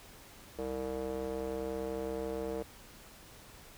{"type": "tone with band-pass filter", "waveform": "square", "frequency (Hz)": 65.41, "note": "C2", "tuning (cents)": 0, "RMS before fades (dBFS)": -37, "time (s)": [0.58, 2.63], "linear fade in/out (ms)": 10, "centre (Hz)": 480, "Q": 3, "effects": ["pink hiss -54 dBFS RMS until 3.77 s"]}